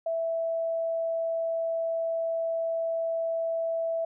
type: tone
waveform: sine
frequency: 659.3 Hz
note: E5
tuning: in tune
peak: -26 dBFS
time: 0.06-4.05 s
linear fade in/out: 5 ms
effects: none